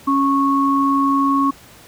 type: tone pair together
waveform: sine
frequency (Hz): 276.3 / 1102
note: C#4 / C#6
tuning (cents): -6 / -11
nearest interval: 2 octaves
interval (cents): 2395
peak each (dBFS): -16 / -16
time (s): 0.07-1.51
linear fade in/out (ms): 10
effects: pink hiss -44 dBFS RMS until 1.87 s + high-pass 60 Hz 12 dB/octave